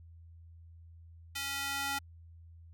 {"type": "tone with high-pass filter sweep", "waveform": "square", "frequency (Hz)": 277.7, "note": "C#4", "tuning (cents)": 3, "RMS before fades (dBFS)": -36, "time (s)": [1.35, 1.99], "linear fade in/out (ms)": 10, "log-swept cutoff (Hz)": [2200, 1000], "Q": 0.92, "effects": ["added 83 Hz sine -51 dBFS peak until 2.73 s"]}